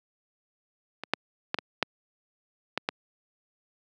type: clicks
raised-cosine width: 0.3 ms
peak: -19 / -6 / -9 / -14 / -6 / -10 / -9 dBFS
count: 7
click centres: 1.036 / 1.136 / 1.544 / 1.587 / 1.827 / 2.776 / 2.889 s
effects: high-pass 200 Hz 12 dB/octave